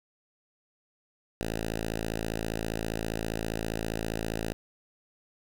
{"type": "tone with notch filter", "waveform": "5% pulse", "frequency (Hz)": 55, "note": "A1", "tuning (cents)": 0, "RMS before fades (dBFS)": -33, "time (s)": [1.41, 4.53], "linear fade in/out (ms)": 0, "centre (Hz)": 1100, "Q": 1.9, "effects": []}